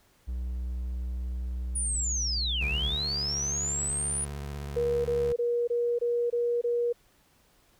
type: tone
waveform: triangle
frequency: 61.74 Hz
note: B1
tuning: in tune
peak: -28 dBFS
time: 0.27-2.96 s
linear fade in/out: 20 ms
type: linear two-way sweep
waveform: sine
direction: down then up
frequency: 9740 to 2349 to 9740 Hz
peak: -28 dBFS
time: 1.75-4.25 s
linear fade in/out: 10 ms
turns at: 2.65 s
type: tone with vibrato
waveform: 25% pulse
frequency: 71.3 Hz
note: C#2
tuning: 49 cents sharp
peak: -31 dBFS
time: 2.61-5.33 s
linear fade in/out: 5 ms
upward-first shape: triangle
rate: 16 Hz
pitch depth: 81 cents each way
type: tone bursts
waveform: sine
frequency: 476.9 Hz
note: A#4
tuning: 39 cents sharp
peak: -24 dBFS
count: 7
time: 4.76-6.928 s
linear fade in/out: 10 ms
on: 290 ms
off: 23 ms
effects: pink hiss -64 dBFS RMS until 7.79 s